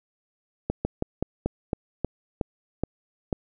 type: slowing click train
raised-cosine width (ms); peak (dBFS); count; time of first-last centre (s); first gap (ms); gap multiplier
2; -11; 10; 0.7-3.328; 150; 1.16
effects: none